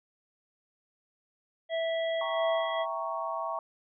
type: harmonic tone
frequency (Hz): 657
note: E5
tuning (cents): -6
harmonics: 1 / 3 / 5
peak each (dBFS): -28 / -38 / -40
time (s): 1.69-2.86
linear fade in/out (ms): 50
type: chord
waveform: sine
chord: E diminished seventh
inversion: none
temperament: equal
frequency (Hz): 659.3 / 784 / 932.3 / 1108.7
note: E5 / G5 / Bb5 / Db6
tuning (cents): 0 / 0 / 0 / 0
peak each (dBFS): -35 / -40 / -37 / -35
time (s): 2.21-3.59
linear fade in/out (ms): 2
effects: none